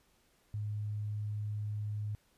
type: tone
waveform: sine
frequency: 105 Hz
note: G#2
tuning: 19 cents sharp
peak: -34 dBFS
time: 0.54-2.15 s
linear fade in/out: 0 ms
effects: pink hiss -70 dBFS RMS until 2.37 s + resampled to 32000 Hz